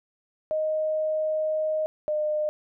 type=tone pair in turn; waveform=sine; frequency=622.3 / 607 Hz; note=D#5 / D#5; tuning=0 / -43 cents; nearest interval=unison; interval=43 cents; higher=first; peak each=-23 dBFS; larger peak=neither; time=0.51-1.86 / 2.08-2.49 s; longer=first; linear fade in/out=0 ms; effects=none